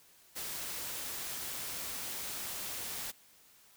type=noise; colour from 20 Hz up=white; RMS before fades=-40 dBFS; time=0.35-3.12 s; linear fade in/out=20 ms; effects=white hiss -62 dBFS RMS until 3.76 s